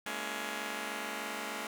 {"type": "chord", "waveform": "5% pulse", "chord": "A# half-diminished seventh", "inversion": "third", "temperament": "just", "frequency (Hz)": [209.8, 233.1, 279.7, 335.6], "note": ["G#3", "A#3", "C#4", "E4"], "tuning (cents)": [18, 0, 16, 31], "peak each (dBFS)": [-30, -32, -31, -34], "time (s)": [0.06, 1.67], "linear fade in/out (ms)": 2, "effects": []}